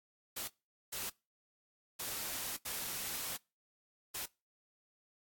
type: noise bursts at uneven times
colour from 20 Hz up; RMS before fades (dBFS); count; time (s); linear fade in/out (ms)
white; -40; 5; 0.36-0.48 / 0.92-1.1 / 1.99-2.57 / 2.65-3.37 / 4.14-4.26; 10
effects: noise-tail reverb RT60 0.3 s tail -26 dB re dry + AAC 64 kbps